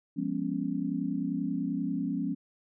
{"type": "chord", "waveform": "sine", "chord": "C# dominant seventh", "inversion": "first", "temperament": "equal with one note detuned", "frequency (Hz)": [174.61, 204.7, 246.9, 277.2], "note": ["E#3", "G#3", "B3", "C#4"], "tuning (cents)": [0, -25, 0, 0], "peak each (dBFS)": [-35, -35, -35, -32], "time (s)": [0.16, 2.35], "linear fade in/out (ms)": 20, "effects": []}